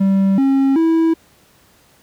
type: tone with pitch steps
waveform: triangle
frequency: 194.2 / 271.2 / 326.6 Hz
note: G3 / C#4 / E4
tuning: -16 / -38 / -16 cents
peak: -9 dBFS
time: 0-1.14 s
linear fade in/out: 10 ms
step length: 380 ms
effects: pink hiss -52 dBFS RMS until 2.02 s + high-pass 60 Hz 12 dB/octave